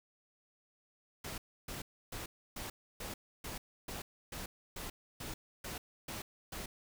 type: noise bursts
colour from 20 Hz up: pink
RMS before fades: -43 dBFS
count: 13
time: 1.24-6.66 s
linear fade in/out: 5 ms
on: 140 ms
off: 300 ms
effects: none